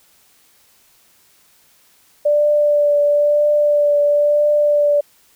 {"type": "tone with vibrato", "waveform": "sine", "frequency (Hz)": 587.3, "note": "D5", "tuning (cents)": 0, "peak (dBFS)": -11, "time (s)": [2.25, 5.01], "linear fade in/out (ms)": 10, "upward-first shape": "triangle", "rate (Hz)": 1, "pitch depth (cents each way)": 18, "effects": ["white hiss -54 dBFS RMS until 5.35 s"]}